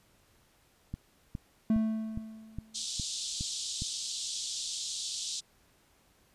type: click train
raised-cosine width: 5 ms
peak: -24 dBFS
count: 8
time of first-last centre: 0.94-3.821 s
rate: 2.43 Hz
type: tone with exponential decay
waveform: triangle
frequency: 220 Hz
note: A3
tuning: in tune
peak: -20 dBFS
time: 1.7-2.85 s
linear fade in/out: 2 ms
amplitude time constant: 250 ms
type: band-pass noise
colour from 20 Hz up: pink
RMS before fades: -37 dBFS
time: 2.74-5.41 s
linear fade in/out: 20 ms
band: 3400 to 8400 Hz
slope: 48 dB/octave
effects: pink hiss -66 dBFS RMS until 6.34 s + resampled to 32000 Hz